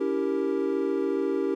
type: chord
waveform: triangle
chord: C# diminished seventh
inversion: none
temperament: equal with one note detuned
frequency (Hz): 282.7 / 329.6 / 392 / 466.2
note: C#4 / E4 / G4 / Bb4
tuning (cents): +34 / 0 / 0 / 0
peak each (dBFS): -28 / -29 / -25 / -30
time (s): 0-1.55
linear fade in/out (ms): 10
effects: none